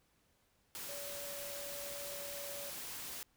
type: tone in noise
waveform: sine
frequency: 570 Hz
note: C#5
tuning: 48 cents sharp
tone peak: -47 dBFS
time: 0.89-2.7 s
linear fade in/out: 0 ms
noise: white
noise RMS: -45 dBFS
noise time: 0.75-3.23 s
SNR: -5 dB
effects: pink hiss -74 dBFS RMS until 3.36 s